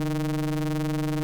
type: ring-modulated tone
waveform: square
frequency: 78.6 Hz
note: D#2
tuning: 18 cents sharp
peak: -22 dBFS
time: 0-1.23 s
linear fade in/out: 0 ms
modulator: 225 Hz
effects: none